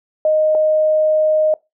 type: tone pair in turn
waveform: sine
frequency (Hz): 620 / 620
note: D#5 / D#5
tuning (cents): -6 / -6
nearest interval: unison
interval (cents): 0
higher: neither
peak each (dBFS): -11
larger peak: neither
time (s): 0.25-0.55 / 0.55-1.54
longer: second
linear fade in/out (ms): 2
effects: noise-tail reverb RT60 0.2 s tail -22 dB re dry